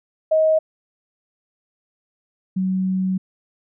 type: tone pair in turn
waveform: sine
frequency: 631 / 187.6 Hz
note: D#5 / F#3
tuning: +24 / +24 cents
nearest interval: octave + major sixth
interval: 2100 cents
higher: first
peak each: -13 / -18 dBFS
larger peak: first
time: 0.31-0.59 / 2.56-3.18 s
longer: second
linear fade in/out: 10 ms
effects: none